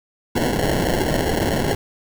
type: noise with sample-and-hold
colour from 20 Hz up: blue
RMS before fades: -20 dBFS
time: 0.35-1.75 s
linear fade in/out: 5 ms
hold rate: 1225 Hz
effects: none